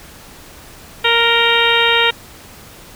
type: harmonic tone with a mistuned harmonic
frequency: 466.2 Hz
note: A#4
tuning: in tune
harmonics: 1 / 2 / 3 / 4 / 5 / 6 / 7 / 8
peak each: -19 / -19 / -19 / -19 / -19 / -19 / -19 / -19 dBFS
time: 1.04-2.11 s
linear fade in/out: 10 ms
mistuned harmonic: 7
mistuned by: -53 cents
effects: pink hiss -39 dBFS RMS until 2.95 s